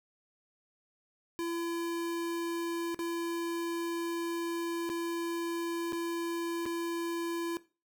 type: tone with dropouts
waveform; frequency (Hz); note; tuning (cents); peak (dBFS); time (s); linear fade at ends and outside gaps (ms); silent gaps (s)
square; 338; E4; +43; -33; 1.39-7.57; 0; 2.945-2.991 / 4.892-4.899 / 5.923-5.93 / 6.656-6.662
effects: noise-tail reverb RT60 0.3 s tail -17 dB re dry